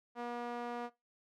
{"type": "tone with band-pass filter", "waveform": "sawtooth", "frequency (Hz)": 240, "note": "B3", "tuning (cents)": -49, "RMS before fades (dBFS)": -41, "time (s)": [0.15, 0.9], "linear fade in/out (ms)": 50, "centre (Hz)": 830, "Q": 1.1, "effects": ["noise-tail reverb RT60 0.2 s tail -19 dB re dry"]}